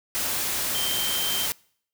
sine tone in noise, 3136 Hz, G7, in tune, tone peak -28 dBFS, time 0.75-1.46 s, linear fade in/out 0 ms, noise white, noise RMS -27 dBFS, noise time 0.15-1.52 s, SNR -4 dB, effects noise-tail reverb RT60 0.6 s tail -25 dB re dry

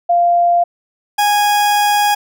sine / 40% pulse tone pair in turn, 695 / 826.5 Hz, F5 / G#5, -9 / -9 cents, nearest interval minor third, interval 300 cents, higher second, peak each -9 / -10 dBFS, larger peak first, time 0.09-0.64 / 1.18-2.15 s, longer second, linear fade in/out 10 ms, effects none

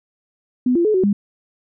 sine tone with pitch steps, 250.2 / 342.8 / 428 / 372.9 / 203 Hz, B3 / F4 / A4 / F#4 / G#3, +23 / -32 / -48 / +14 / -39 cents, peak -13 dBFS, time 0.66-1.13 s, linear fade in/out 5 ms, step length 94 ms, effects none

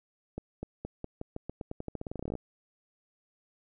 accelerating click train, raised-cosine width 2 ms, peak -23 dBFS, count 24, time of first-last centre 0.38-2.353 s, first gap 250 ms, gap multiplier 0.88, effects none

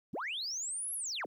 sine linear two-way sweep, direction up then down, 86.9 to 11390 to 86.9 Hz, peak -34 dBFS, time 0.13-1.26 s, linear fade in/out 10 ms, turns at 0.94 s, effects tanh soft clip ceiling -31 dBFS + 12-bit

